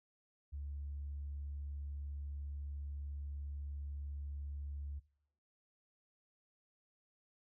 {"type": "tone", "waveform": "sine", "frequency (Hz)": 71.5, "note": "D2", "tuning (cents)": -46, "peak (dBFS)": -40, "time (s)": [0.52, 5], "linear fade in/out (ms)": 20, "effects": ["noise-tail reverb RT60 0.7 s tail -22 dB re dry", "tanh soft clip ceiling -36 dBFS"]}